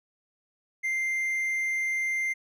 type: tone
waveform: triangle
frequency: 2093 Hz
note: C7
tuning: in tune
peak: -24 dBFS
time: 0.83-2.34 s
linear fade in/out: 20 ms
effects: none